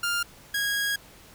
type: tone pair in turn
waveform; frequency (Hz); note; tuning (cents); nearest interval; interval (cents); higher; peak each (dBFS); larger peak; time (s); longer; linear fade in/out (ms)
sawtooth; 1400 / 1644.8; F6 / G#6; +4 / -17; minor third; 279; second; -21; neither; 0.03-0.23 / 0.54-0.96; second; 5
effects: pink hiss -51 dBFS RMS until 1.34 s